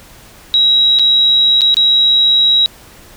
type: tone with dropouts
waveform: sine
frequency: 3855 Hz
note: B7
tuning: 43 cents flat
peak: -7 dBFS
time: 0.54-2.66 s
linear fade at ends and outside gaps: 0 ms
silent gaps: 0.988-0.995 / 1.609-1.617 / 1.743-1.769 s
effects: pink hiss -40 dBFS RMS until 3.16 s